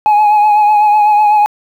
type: tone with vibrato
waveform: sine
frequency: 840 Hz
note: G#5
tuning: 19 cents sharp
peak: -3 dBFS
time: 0.06-1.46 s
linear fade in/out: 0 ms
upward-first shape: triangle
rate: 8 Hz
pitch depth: 39 cents each way
effects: tanh soft clip ceiling -5 dBFS + 7-bit